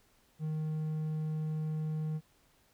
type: tone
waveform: triangle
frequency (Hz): 155.56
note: D#3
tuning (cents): 0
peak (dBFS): -30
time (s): 0.39-2.21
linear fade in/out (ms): 50
effects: pink hiss -68 dBFS RMS until 2.73 s